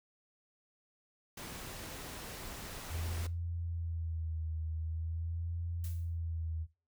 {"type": "noise", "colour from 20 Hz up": "pink", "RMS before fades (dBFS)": -45, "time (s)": [1.37, 3.27], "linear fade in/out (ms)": 5}
{"type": "tone with vibrato", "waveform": "sine", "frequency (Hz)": 82.41, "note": "E2", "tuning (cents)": 0, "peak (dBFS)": -35, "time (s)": [2.89, 6.67], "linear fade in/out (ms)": 50, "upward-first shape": "sine", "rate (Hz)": 0.44, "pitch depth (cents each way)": 57}
{"type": "noise with exponential decay", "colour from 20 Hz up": "blue", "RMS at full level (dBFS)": -47, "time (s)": [5.84, 6.17], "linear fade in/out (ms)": 1, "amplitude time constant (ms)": 71}
{"effects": ["noise-tail reverb RT60 0.3 s tail -18 dB re dry"]}